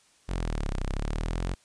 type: linear two-way sweep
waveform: sawtooth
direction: down then up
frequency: 46.29 to 31 to 46.29 Hz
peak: -24 dBFS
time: 0.28-1.55 s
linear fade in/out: 20 ms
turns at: 0.79 s
effects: white hiss -62 dBFS RMS until 1.64 s + resampled to 22050 Hz